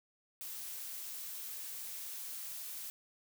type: noise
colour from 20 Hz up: blue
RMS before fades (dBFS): -44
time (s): 0.41-2.9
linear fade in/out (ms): 0
effects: none